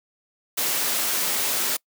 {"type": "noise", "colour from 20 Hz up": "white", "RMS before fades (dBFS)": -24, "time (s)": [0.57, 1.77], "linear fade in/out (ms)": 10, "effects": ["noise-tail reverb RT60 0.1 s tail -25 dB re dry", "high-pass 200 Hz 12 dB/octave"]}